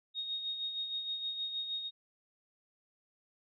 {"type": "tone with tremolo", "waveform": "sine", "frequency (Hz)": 3729, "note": "A#7", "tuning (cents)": 0, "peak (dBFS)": -33, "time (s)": [0.14, 1.91], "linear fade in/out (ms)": 50, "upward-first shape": "sine", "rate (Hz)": 6.4, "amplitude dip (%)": 50, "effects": []}